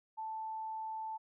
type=tone; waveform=sine; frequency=880 Hz; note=A5; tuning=in tune; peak=-38 dBFS; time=0.17-1.18 s; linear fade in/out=20 ms; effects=none